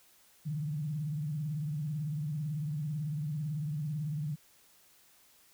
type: tone with vibrato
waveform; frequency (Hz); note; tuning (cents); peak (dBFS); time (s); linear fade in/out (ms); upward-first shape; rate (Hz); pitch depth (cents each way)
sine; 150.3; D3; +40; -32; 0.45-4.36; 20; triangle; 18; 150
effects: white hiss -63 dBFS RMS until 5.53 s